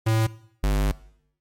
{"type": "tone pair in turn", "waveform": "square", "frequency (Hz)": [111.1, 50.15], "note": ["A2", "G1"], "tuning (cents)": [17, 40], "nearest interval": "octave + major second", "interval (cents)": 1377, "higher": "first", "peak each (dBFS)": -19, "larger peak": "neither", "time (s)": [[0.06, 0.27], [0.63, 0.92]], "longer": "second", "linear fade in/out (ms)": 10, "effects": ["noise-tail reverb RT60 0.7 s tail -19 dB re dry", "MP3 64 kbps"]}